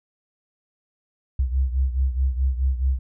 sine beating tone pair, 64.5 / 69.2 Hz, C2 / C#2, -24 / -2 cents, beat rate 4.7 Hz, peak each -20 / -25 dBFS, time 1.39-2.99 s, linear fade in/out 5 ms, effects none

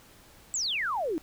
sine exponential sweep, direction down, 8010 to 293.7 Hz, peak -27 dBFS, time 0.54-1.18 s, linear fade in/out 0 ms, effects pink hiss -55 dBFS RMS until 1.22 s

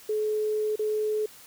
sine tone with dropouts, 427.8 Hz, A4, 49 cents flat, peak -24 dBFS, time 0.09-1.26 s, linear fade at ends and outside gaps 5 ms, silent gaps 0.758-0.792 s, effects white hiss -50 dBFS RMS until 1.46 s

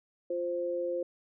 sine tone pair together, 349.6 / 523.3 Hz, F4 / C5, +2 / 0 cents, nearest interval perfect fifth, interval 698 cents, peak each -35 / -31 dBFS, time 0.3-1.03 s, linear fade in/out 5 ms, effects none

